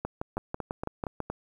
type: two click trains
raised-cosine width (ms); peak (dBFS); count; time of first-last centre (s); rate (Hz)
1; -18 / -17; 5 / 8; 0.37-1.3 / 0.05-1.203; 4.3 / 6.07
effects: 9-bit